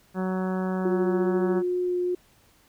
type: harmonic tone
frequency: 186.5 Hz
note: F#3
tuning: 14 cents sharp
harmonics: 1 / 2 / 3 / 4 / 5 / 6 / 7 / 8 / 9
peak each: -26 / -32 / -36 / -38 / -40 / -42 / -43 / -44 / -45 dBFS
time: 0.14-1.63 s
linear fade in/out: 50 ms
type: tone with vibrato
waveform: sine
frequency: 358.8 Hz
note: F4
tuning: 47 cents sharp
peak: -23 dBFS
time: 0.85-2.15 s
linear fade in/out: 5 ms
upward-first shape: sine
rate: 2.4 Hz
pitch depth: 8 cents each way
effects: pink hiss -60 dBFS RMS until 2.68 s